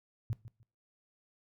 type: tone with echo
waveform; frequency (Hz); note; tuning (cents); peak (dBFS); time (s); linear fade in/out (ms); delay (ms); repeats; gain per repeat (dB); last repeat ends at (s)
sine; 112.9; A2; +45; -30; 0.3-0.33; 0; 150; 2; -14; 0.63
effects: noise-tail reverb RT60 0.3 s tail -19 dB re dry + MP3 96 kbps